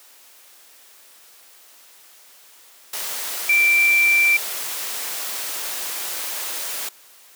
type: tone in noise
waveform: sine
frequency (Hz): 2349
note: D7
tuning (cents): 0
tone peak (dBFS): -13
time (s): 3.49-4.37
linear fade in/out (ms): 5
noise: white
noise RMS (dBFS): -28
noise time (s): 2.93-6.89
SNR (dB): +12
effects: white hiss -49 dBFS RMS until 7.35 s + high-pass 400 Hz 12 dB/octave